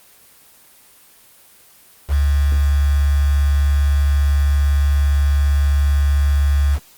sine tone with quantisation, 71.2 Hz, C#2, 47 cents sharp, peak -12 dBFS, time 2.08-6.79 s, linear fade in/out 50 ms, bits 5, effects white hiss -48 dBFS RMS until 6.97 s + Opus 24 kbps

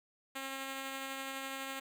5% pulse tone with tremolo, 269.3 Hz, C#4, 50 cents flat, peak -27 dBFS, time 0.35-1.8 s, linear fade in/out 10 ms, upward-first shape triangle, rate 12 Hz, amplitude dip 25%, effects none

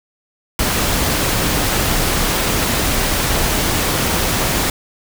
pink noise, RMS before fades -17 dBFS, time 0.59-4.7 s, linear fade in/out 2 ms, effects none

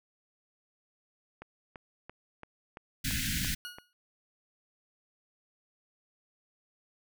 click train, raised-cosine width 0.5 ms, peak -29 dBFS, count 8, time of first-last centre 1.42-3.785 s, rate 2.96 Hz
pink band-stop noise, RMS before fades -32 dBFS, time 3.04-3.55 s, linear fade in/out 10 ms, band 290 to 1500 Hz, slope 96 dB/octave
20% pulse tone with exponential decay, 1448 Hz, F#6, 38 cents flat, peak -32 dBFS, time 3.65-3.93 s, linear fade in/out 0 ms, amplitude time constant 59 ms
effects none

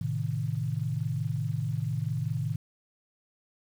sine chord, A diminished, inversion none, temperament equal, 110 / 130.81 / 155.56 Hz, A2 / C3 / Eb3, 0 / 0 / 0 cents, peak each -32 dBFS, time 0.01-2.56 s, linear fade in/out 5 ms, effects 9-bit

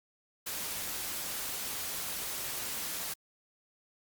white noise, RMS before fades -37 dBFS, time 0.46-3.14 s, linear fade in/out 10 ms, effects Opus 48 kbps

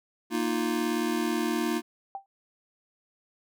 square chord, Bb suspended fourth, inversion none, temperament just, 233.1 / 310.8 / 349.6 Hz, Bb3 / Eb4 / F4, 0 / -2 / +2 cents, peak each -31 dBFS, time 0.3-1.82 s, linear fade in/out 50 ms
sine tone with exponential decay, 784 Hz, G5, in tune, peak -29 dBFS, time 2.15-2.26 s, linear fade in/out 1 ms, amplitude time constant 22 ms
effects none

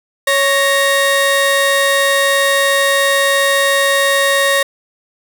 30% pulse tone pair together, 554.4 / 1863 Hz, C#5 / A#6, 0 / -2 cents, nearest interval octave + major sixth, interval 2098 cents, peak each -11 dBFS, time 0.27-4.63 s, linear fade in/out 5 ms, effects none

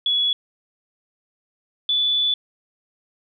sine tone pair in turn, 3385 / 3468 Hz, G#7 / A7, +32 / -26 cents, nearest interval unison, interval 42 cents, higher second, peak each -17 dBFS, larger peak neither, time 0.06-0.33 / 1.89-2.34 s, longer second, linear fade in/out 2 ms, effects none

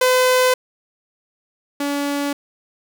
sawtooth tone pair in turn, 508 / 285.1 Hz, B4 / C#4, +49 / +49 cents, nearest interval minor seventh, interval 1000 cents, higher first, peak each -9 / -16 dBFS, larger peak first, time 0.01-0.54 / 1.8-2.33 s, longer neither, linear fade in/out 5 ms, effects none

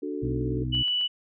sine chord, D major, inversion none, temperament equal, 293.7 / 370 / 440 Hz, D4 / F#4 / A4, 0 / 0 / 0 cents, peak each -32 / -34 / -35 dBFS, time 0.02-0.64 s, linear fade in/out 10 ms
harmonic tone, 62.6 Hz, B1, 24 cents sharp, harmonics 1 / 2 / 3 / 4 / 5, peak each -33 / -29 / -45 / -36 / -38 dBFS, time 0.22-0.83 s, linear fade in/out 10 ms
sine tone, 2961 Hz, F#7, 1 cent sharp, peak -23 dBFS, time 0.72-1.08 s, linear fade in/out 20 ms
click train, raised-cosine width 0.3 ms, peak -31 dBFS, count 3, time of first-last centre 0.75-1.012 s, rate 7.64 Hz
effects none

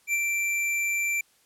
square tone with ADSR envelope, 2349 Hz, D7, in tune, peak -22 dBFS, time 0.07-1.21 s, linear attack 64 ms, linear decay 37 ms, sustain -3 dB, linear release 4 ms, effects white hiss -63 dBFS RMS until 1.45 s + low-pass 12000 Hz 12 dB/octave

